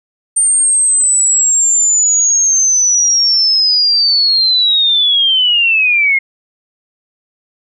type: linear sweep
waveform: sine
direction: down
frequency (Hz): 8850 to 2123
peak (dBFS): -8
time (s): 0.36-6.19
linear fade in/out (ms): 10
effects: none